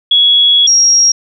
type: tone pair in turn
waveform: sine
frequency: 3353 / 5613 Hz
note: G#7 / F8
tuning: +16 / +8 cents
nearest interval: major sixth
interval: 892 cents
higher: second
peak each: -5 dBFS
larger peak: neither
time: 0.11-0.67 / 0.67-1.12 s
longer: first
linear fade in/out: 5 ms
effects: none